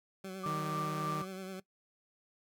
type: tone with vibrato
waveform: 20% pulse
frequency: 189.2 Hz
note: F#3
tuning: 39 cents sharp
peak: -36 dBFS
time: 0.24-1.6 s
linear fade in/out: 5 ms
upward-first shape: sine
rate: 9.7 Hz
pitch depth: 36 cents each way
type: tone with tremolo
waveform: sine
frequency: 1178 Hz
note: D6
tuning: 5 cents sharp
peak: -34 dBFS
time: 0.43-1.25 s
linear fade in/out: 10 ms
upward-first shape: triangle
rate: 3.4 Hz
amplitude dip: 50%
type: tone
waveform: sawtooth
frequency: 154.6 Hz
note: D#3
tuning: 11 cents flat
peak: -33 dBFS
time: 0.46-1.22 s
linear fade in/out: 2 ms
effects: noise-tail reverb RT60 0.1 s tail -19 dB re dry